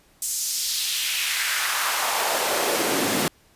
pink noise with high-pass filter sweep, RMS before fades -24 dBFS, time 0.22-3.28 s, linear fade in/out 2 ms, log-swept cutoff 7700 to 210 Hz, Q 1.7, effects pink hiss -58 dBFS RMS until 3.55 s + resampled to 32000 Hz

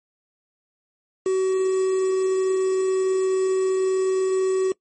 triangle tone with quantisation, 377.6 Hz, F#4, 35 cents sharp, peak -16 dBFS, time 1.26-4.72 s, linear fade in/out 2 ms, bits 6, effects noise-tail reverb RT60 0.1 s tail -22 dB re dry + MP3 32 kbps

